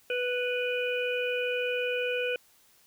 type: harmonic tone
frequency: 493.9 Hz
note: B4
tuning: in tune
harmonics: 1 / 3 / 5 / 6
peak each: -29 / -36 / -33 / -39 dBFS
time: 0.1-2.36 s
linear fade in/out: 2 ms
effects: white hiss -62 dBFS RMS until 2.86 s